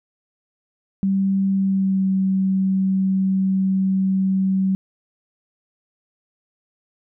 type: tone with pitch glide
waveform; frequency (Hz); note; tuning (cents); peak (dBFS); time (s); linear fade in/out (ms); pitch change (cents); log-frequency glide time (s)
sine; 194.1 to 190.88; G3 to G3; -17 to -46; -16; 1.03-4.75; 0; -29; 1.51-2.08
effects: none